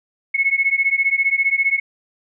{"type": "beating tone pair", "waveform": "sine", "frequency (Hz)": [2185, 2200], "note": ["C#7", "C#7"], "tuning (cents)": [-26, -14], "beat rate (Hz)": 15, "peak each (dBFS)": -18, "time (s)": [0.34, 1.8], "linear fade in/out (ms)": 10, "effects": []}